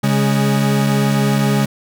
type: tone pair together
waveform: 40% pulse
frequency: 138.81 / 206.3 Hz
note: C#3 / G#3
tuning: +3 / -11 cents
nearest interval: perfect fifth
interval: 686 cents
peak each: -15 dBFS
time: 0.03-1.66 s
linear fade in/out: 10 ms
effects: none